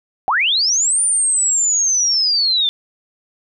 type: linear two-way sweep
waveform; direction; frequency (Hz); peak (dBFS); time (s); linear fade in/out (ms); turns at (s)
sine; up then down; 690 to 9300 to 3502; -13; 0.28-2.69; 0; 1.02
effects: none